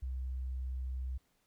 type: tone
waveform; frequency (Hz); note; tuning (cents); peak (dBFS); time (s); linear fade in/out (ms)
sine; 64.3; C2; -30; -35; 0.02-1.18; 10
effects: pink hiss -75 dBFS RMS until 1.46 s